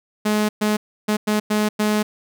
sawtooth tone bursts at uneven times, 211.7 Hz, G#3, 33 cents sharp, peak -13 dBFS, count 6, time 0.25-0.49 / 0.61-0.77 / 1.08-1.17 / 1.27-1.4 / 1.5-1.69 / 1.79-2.03 s, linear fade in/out 10 ms, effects none

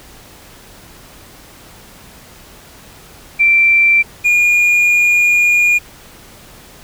sine / triangle tone pair in turn, 2349 / 2429 Hz, D7 / D#7, 0 / -42 cents, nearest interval minor second, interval 58 cents, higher second, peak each -7 dBFS, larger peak neither, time 3.39-4.03 / 4.24-5.79 s, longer second, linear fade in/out 20 ms, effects pink hiss -40 dBFS RMS until 6.83 s

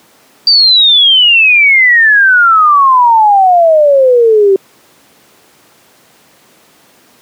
sine exponential sweep, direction down, 4699 to 380 Hz, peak -3 dBFS, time 0.47-4.56 s, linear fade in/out 2 ms, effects pink hiss -45 dBFS RMS until 7.21 s + high-pass 200 Hz 12 dB/octave

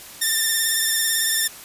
5% pulse tone with vibrato, 1797 Hz, A6, 36 cents sharp, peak -8 dBFS, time 0.21-1.48 s, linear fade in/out 10 ms, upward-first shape sine, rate 18 Hz, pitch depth 32 cents each way, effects white hiss -40 dBFS RMS until 1.64 s + resampled to 32000 Hz

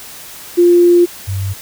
sine tone pair in turn, 349.2 / 97.15 Hz, F4 / G2, 0 / -15 cents, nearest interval octave + minor seventh, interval 2215 cents, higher first, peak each -5 / -16 dBFS, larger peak first, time 0.57-1.06 / 1.27-1.54 s, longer first, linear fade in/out 20 ms, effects white hiss -33 dBFS RMS until 1.61 s

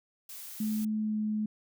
blue noise, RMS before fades -44 dBFS, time 0.29-0.85 s, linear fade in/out 5 ms
sine tone with pitch glide, 215.5 to 213.8 Hz, A3 to A3, -36 to -49 cents, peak -28 dBFS, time 0.6-1.46 s, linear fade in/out 5 ms, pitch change -13 cents, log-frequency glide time 1-1.18 s
effects none

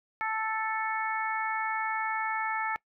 harmonic tone, 440 Hz, A4, in tune, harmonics 2 / 3 / 4 / 5, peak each -32 / -34 / -35 / -36 dBFS, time 0.21-2.76 s, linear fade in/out 0 ms, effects noise-tail reverb RT60 0.1 s tail -22 dB re dry

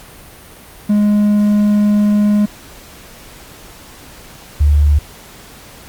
triangle / sine tone pair in turn, 207.7 / 73.43 Hz, G#3 / D2, 0 / 0 cents, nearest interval octave + tritone, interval 1800 cents, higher first, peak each -7 dBFS, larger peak neither, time 0.89-2.46 / 4.6-4.99 s, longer first, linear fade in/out 10 ms, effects pink hiss -38 dBFS RMS until 5.88 s + Opus 48 kbps

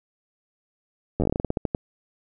slowing click train, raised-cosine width 2 ms, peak -10 dBFS, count 15, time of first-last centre 1.2-1.748 s, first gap 10 ms, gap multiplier 1.19, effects none

